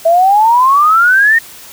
sine exponential sweep, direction up, 648 to 1867 Hz, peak -5 dBFS, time 0.05-1.39 s, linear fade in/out 10 ms, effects white hiss -34 dBFS RMS until 1.72 s

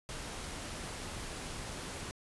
pink noise, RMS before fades -42 dBFS, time 0.09-2.11 s, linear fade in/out 0 ms, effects resampled to 24000 Hz

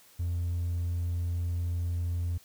triangle tone, 86.3 Hz, F2, 20 cents flat, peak -25 dBFS, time 0.19-2.38 s, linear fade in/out 10 ms, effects tanh soft clip ceiling -23 dBFS + white hiss -58 dBFS RMS until 2.44 s

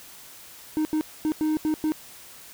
triangle tone bursts at uneven times, 309.8 Hz, D#4, 7 cents flat, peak -19 dBFS, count 6, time 0.77-0.85 / 0.93-1.01 / 1.25-1.32 / 1.41-1.57 / 1.65-1.74 / 1.84-1.92 s, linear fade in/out 0 ms, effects white hiss -46 dBFS RMS until 2.53 s

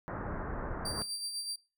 pink low-pass noise, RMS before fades -38 dBFS, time 0.08-1.02 s, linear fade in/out 0 ms, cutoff 1700 Hz, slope 48 dB/octave
30% pulse tone with tremolo, 4699 Hz, D8, in tune, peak -31 dBFS, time 0.85-1.56 s, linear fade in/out 5 ms, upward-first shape sine, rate 8 Hz, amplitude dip 50%
effects noise-tail reverb RT60 0.3 s tail -20 dB re dry

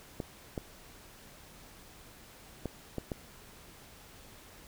clicks, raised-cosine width 2 ms, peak -21 dBFS, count 5, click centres 0.202 / 0.578 / 2.657 / 2.983 / 3.118 s, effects pink hiss -54 dBFS RMS until 4.67 s

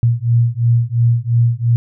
sine beating tone pair, 116.54 / 119.44 Hz, A#2 / A#2, 0 / +43 cents, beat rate 2.9 Hz, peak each -14 dBFS, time 0.03-1.76 s, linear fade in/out 0 ms, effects none

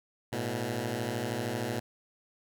10% pulse beating tone pair, 108 / 121 Hz, A2 / B2, -32 / -35 cents, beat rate 13 Hz, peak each -27 / -25 dBFS, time 0.32-1.8 s, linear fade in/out 10 ms, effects none

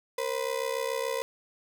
35% pulse ring-modulated tone, 499.3 Hz, B4, 19 cents sharp, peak -24 dBFS, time 0.18-1.22 s, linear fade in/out 0 ms, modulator 33.5 Hz, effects none

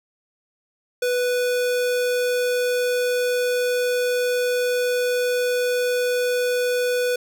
square tone, 493.9 Hz, B4, in tune, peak -20 dBFS, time 1.02-7.16 s, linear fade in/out 5 ms, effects none

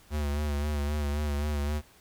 square tone with vibrato, 73.42 Hz, D2, in tune, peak -28 dBFS, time 0.1-1.82 s, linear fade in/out 50 ms, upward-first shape sine, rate 3.8 Hz, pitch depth 43 cents each way, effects pink hiss -58 dBFS RMS until 2 s

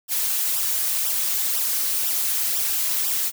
blue noise with flanger, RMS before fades -23 dBFS, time 0.08-3.32 s, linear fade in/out 50 ms, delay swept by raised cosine 0.45 to 5.65 ms, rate 2 Hz, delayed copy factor -0.8, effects none

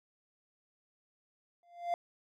triangle tone with exponential growth, 694 Hz, F5, 11 cents flat, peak -25 dBFS, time 1.63-1.94 s, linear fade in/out 1 ms, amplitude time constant 66 ms, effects none

